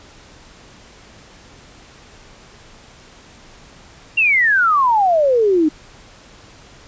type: exponential sweep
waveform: sine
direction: down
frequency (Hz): 2794 to 297.3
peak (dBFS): -11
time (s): 4.17-5.69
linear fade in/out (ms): 10
effects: pink hiss -44 dBFS RMS until 6.87 s + resampled to 16000 Hz

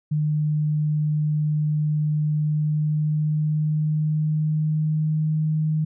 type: tone with pitch glide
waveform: sine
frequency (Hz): 151.5 to 155.31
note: D#3 to D#3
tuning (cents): -46 to -3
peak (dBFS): -19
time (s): 0.11-5.85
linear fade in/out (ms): 10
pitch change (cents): +43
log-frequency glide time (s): 2.38-5.39
effects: none

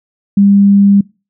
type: tone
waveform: sine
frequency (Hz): 200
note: G3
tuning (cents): +35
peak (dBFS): -4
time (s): 0.37-1.01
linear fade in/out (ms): 5
effects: noise-tail reverb RT60 0.3 s tail -24 dB re dry

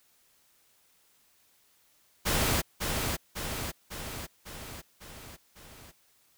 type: noise with echo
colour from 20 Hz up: pink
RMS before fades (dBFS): -27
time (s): 2.25-2.62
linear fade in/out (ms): 20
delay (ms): 550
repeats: 6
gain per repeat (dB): -4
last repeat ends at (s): 5.92
effects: white hiss -66 dBFS RMS until 6.37 s

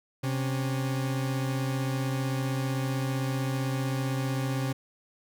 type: tone pair together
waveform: 40% pulse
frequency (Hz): 131.1 / 277.8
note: C3 / C#4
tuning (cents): +4 / +4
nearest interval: octave + minor second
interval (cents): 1300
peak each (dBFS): -27 / -34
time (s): 0.23-4.73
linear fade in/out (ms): 10
effects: none

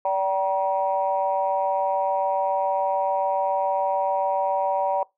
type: tone cluster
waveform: sine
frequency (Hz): 578 / 769 / 953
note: D5 / G5 / A#5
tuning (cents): -28 / -33 / +38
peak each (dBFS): -24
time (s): 0.05-5.03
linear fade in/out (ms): 2
effects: noise-tail reverb RT60 0.2 s tail -23 dB re dry + tanh soft clip ceiling -11 dBFS

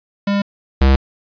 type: tone pair in turn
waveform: square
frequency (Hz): 201 / 67.08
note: G3 / C2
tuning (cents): +44 / +44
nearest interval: octave + perfect fifth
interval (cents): 1900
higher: first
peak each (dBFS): -15 / -9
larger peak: second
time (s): 0.27-0.42 / 0.81-0.96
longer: neither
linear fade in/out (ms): 5
effects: resampled to 11025 Hz + 7-bit

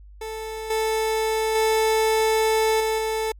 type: tone with level steps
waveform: 30% pulse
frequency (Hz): 440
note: A4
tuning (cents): 0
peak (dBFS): -27 / -18 / -15 / -18 / -20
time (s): 0.21-3.32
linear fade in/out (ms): 5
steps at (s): 0.7 / 1.55 / 2.8 / 2.98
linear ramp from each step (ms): 5
effects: added 50 Hz sine -42 dBFS peak until 3.39 s + MP3 64 kbps

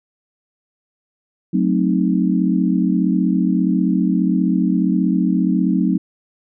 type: chord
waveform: sine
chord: F# diminished seventh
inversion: none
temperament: equal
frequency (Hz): 185 / 220 / 261.6 / 311.1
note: F#3 / A3 / C4 / Eb4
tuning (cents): 0 / 0 / 0 / 0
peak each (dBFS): -17 / -21 / -20 / -21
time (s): 1.53-5.98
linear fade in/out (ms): 10
effects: none

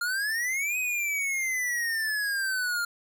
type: exponential two-way sweep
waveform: square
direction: up then down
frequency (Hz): 1396.9 to 2537 to 1396.9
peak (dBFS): -27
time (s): 0.01-2.85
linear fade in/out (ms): 5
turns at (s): 0.78
effects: 10-bit

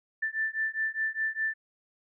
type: beating tone pair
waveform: sine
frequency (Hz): 1766 / 1770.9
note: A6 / A6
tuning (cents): +6 / +11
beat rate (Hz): 4.9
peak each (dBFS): -31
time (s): 0.22-1.54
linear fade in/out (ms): 10
effects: none

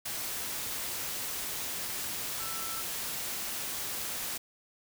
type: tone in noise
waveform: sine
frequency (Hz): 1330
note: E6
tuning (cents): +15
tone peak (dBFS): -42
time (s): 2.39-2.82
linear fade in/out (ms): 10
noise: white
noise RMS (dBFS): -36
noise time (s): 0.05-4.38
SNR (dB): -9
effects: none

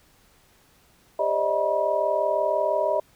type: tone cluster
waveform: sine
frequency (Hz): 398.7 / 530 / 596 / 636 / 966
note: G4 / C5 / D5 / D#5 / B5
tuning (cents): +29 / +22 / +25 / +38 / -39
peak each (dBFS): -31 / -32 / -25 / -24 / -28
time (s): 1.19-3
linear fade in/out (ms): 5
effects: pink hiss -59 dBFS RMS until 3.15 s

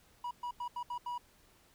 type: tone bursts at uneven times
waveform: triangle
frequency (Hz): 970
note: B5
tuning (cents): -31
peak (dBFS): -34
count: 6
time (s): 0.24-0.31 / 0.43-0.51 / 0.6-0.68 / 0.76-0.83 / 0.9-0.98 / 1.06-1.18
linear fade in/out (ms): 5
effects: pink hiss -65 dBFS RMS until 1.74 s

